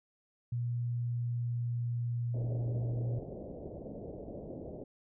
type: tone with pitch glide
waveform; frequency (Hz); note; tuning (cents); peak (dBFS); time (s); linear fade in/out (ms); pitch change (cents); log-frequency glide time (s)
sine; 120 to 119.03; B2 to A#2; -49 to +37; -31; 0.52-3.19; 5; -14; 0.81-2.39
type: low-pass noise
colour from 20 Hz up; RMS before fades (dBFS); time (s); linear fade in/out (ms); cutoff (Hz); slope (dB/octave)
white; -44; 2.34-4.84; 5; 620; 48
effects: none